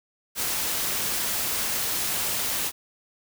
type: noise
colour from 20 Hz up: white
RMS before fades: -27 dBFS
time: 0.35-2.72 s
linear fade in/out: 50 ms
effects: none